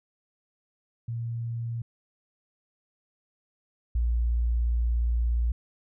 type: tone pair in turn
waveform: sine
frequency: 116.54 / 58.54 Hz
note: A#2 / A#1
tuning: 0 / +8 cents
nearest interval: octave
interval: 1192 cents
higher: first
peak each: -29 / -22 dBFS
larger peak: second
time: 1.08-1.82 / 3.95-5.52 s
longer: second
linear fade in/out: 5 ms
effects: none